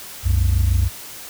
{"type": "tone pair together", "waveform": "sine", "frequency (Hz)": [64.3, 90.91], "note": ["C2", "F#2"], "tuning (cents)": [-30, -30], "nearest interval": "tritone", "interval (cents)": 600, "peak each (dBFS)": -15, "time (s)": [0.23, 0.9], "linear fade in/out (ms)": 50, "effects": ["tanh soft clip ceiling -10 dBFS", "white hiss -36 dBFS RMS until 1.29 s"]}